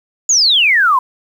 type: exponential sweep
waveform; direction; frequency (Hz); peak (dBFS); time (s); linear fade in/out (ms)
sine; down; 7030 to 983; -8; 0.29-0.99; 5
effects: 7-bit